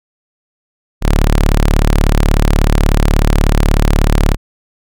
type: tone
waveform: sawtooth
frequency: 36.43 Hz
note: D1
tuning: 13 cents flat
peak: -4 dBFS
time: 1.01-4.37 s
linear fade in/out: 50 ms
effects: none